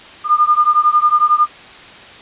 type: beating tone pair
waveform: sine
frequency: 1206 / 1217 Hz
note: D6 / D#6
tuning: +46 / -39 cents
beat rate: 11 Hz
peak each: -12 / -13 dBFS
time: 0.24-1.48 s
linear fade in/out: 50 ms
effects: white hiss -37 dBFS RMS until 2.21 s + resampled to 8000 Hz